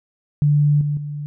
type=tone with level steps; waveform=sine; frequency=146.83 Hz; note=D3; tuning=in tune; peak=-12 / -18 / -25 dBFS; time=0.42-1.26 s; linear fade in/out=0 ms; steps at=0.81 / 0.97 s; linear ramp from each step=2 ms; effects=none